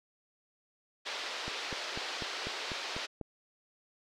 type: band-pass noise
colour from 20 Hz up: white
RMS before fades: -39 dBFS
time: 1.05-3.07 s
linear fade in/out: 20 ms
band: 360 to 4700 Hz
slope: 24 dB/octave
type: click train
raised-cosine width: 2 ms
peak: -26 dBFS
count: 8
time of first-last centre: 1.48-3.213 s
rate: 4.04 Hz
effects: none